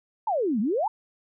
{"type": "exponential two-way sweep", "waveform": "sine", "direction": "down then up", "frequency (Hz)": [932.3, 194.9, 932.3], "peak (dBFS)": -22, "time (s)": [0.27, 0.88], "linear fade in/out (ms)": 5, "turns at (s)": 0.6, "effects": []}